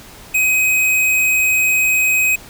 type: tone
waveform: square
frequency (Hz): 2524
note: D#7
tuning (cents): +24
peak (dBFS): -13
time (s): 0.34-2.36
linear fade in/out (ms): 10
effects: pink hiss -39 dBFS RMS until 2.49 s

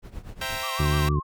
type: noise with tremolo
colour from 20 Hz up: brown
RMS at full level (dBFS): -35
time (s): 0.02-0.65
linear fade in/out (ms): 50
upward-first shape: triangle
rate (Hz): 8.3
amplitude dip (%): 90
type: chord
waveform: 10% pulse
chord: C dominant seventh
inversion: none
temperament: equal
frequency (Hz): 523.3 / 659.3 / 784 / 932.3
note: C5 / E5 / G5 / Bb5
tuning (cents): 0 / 0 / 0 / 0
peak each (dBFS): -26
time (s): 0.41-1.09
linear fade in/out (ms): 5
type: tone with vibrato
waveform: sine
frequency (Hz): 1108.7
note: C#6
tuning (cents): 0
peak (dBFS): -31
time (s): 0.62-1.23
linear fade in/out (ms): 20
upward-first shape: sine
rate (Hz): 6.6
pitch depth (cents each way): 98
type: harmonic tone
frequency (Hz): 73.42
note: D2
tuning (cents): 0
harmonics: 1 / 2 / 3 / 4 / 5 / 6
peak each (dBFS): -24 / -23 / -37 / -35 / -32 / -44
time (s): 0.79-1.2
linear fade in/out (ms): 10
effects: none

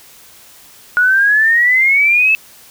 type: exponential sweep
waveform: sine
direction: up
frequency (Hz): 1444 to 2637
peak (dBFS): -8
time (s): 0.97-2.35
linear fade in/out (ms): 0
effects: white hiss -42 dBFS RMS until 2.7 s

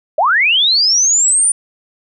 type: linear sweep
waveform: sine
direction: up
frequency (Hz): 560 to 9397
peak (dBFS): -9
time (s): 0.18-1.52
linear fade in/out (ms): 5
effects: none

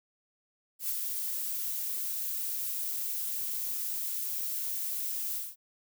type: noise with ADSR envelope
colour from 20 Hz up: violet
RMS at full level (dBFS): -31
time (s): 0.79-5.56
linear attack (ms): 97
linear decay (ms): 55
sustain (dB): -3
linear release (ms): 200
effects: none

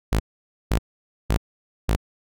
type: tone bursts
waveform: sawtooth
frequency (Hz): 53.7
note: A1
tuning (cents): -41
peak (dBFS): -14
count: 4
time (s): 0.12-1.962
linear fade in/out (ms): 5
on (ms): 78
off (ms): 510
effects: none

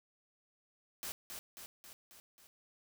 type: noise with echo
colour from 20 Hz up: white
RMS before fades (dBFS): -42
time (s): 1.03-1.12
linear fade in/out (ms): 0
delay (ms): 270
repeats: 5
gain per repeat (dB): -4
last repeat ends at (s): 2.47
effects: none

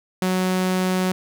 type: tone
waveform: sawtooth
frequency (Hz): 185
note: F#3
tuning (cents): 0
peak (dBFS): -15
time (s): 0.22-1.12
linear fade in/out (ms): 2
effects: none

